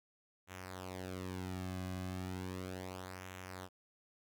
sawtooth tone with flanger, 92.5 Hz, F#2, in tune, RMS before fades -44 dBFS, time 0.47-3.69 s, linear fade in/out 50 ms, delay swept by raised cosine 0.21 to 2.21 ms, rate 0.35 Hz, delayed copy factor -0.7, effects none

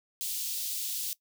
white high-pass noise, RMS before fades -34 dBFS, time 0.21-1.13 s, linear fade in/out 0 ms, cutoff 3200 Hz, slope 24 dB/octave, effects noise-tail reverb RT60 0.1 s tail -20 dB re dry

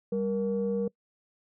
sine tone pair together, 197.49 / 471 Hz, G3 / A#4, +13 / +18 cents, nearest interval octave + minor third, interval 1505 cents, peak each -29 / -27 dBFS, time 0.12-0.88 s, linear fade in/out 5 ms, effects noise-tail reverb RT60 0.1 s tail -24 dB re dry + tanh soft clip ceiling -20 dBFS

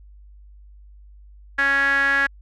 sawtooth tone with band-pass filter, 277.2 Hz, C#4, in tune, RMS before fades -19 dBFS, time 1.58-2.27 s, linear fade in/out 10 ms, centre 1700 Hz, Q 8.4, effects added 50 Hz sine -43 dBFS peak until 2.41 s

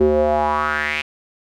square tone with band-pass filter sweep, 75.2 Hz, D2, 42 cents sharp, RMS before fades -18 dBFS, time 0-1.02 s, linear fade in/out 10 ms, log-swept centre 360 to 2600 Hz, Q 4.5, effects none

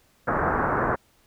white low-pass noise, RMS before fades -24 dBFS, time 0.27-0.96 s, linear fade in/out 10 ms, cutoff 1600 Hz, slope 48 dB/octave, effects pink hiss -62 dBFS RMS until 1.26 s

